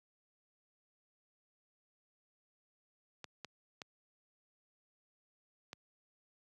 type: clicks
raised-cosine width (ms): 0.2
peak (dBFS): -27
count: 4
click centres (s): 3.243 / 3.447 / 3.818 / 5.731
effects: high-pass 100 Hz 12 dB/octave